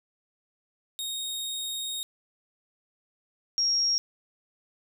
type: tone pair in turn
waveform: sawtooth / sine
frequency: 3729 / 5587 Hz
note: A#7 / F8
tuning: 0 / 0 cents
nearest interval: perfect fifth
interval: 700 cents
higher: second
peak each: -28 / -22 dBFS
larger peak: second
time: 0.99-2.03 / 3.58-3.98 s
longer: first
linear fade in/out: 0 ms
effects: none